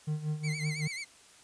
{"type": "tone with tremolo", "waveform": "triangle", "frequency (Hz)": 152.5, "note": "D#3", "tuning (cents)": -34, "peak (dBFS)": -26, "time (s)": [0.07, 0.88], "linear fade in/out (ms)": 10, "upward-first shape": "sine", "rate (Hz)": 5.4, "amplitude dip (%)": 75}
{"type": "tone with vibrato", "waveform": "sawtooth", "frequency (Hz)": 2174, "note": "C#7", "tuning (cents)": -34, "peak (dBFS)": -33, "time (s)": [0.43, 1.05], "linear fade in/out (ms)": 20, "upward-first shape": "sine", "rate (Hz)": 9.2, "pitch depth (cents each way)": 110}
{"effects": ["white hiss -57 dBFS RMS until 1.43 s", "resampled to 22050 Hz"]}